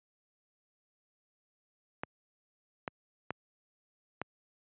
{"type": "clicks", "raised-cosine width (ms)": 0.5, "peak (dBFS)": -19, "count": 4, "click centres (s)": [2.035, 2.878, 3.306, 4.216], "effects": ["high-pass 100 Hz 12 dB/octave", "resampled to 8000 Hz"]}